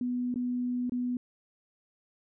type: tone with dropouts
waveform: sine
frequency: 246.9 Hz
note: B3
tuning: in tune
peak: -28 dBFS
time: 0.01-1.17 s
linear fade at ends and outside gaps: 2 ms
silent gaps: 0.342-0.358 / 0.896-0.92 s
effects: none